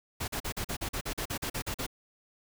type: noise bursts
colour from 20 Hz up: pink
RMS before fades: -34 dBFS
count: 14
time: 0.2-1.866 s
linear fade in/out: 10 ms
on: 80 ms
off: 42 ms
effects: none